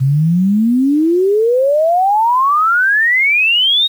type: exponential sweep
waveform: sine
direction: up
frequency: 129 to 3800 Hz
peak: -9 dBFS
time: 0-3.88 s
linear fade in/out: 20 ms
effects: 7-bit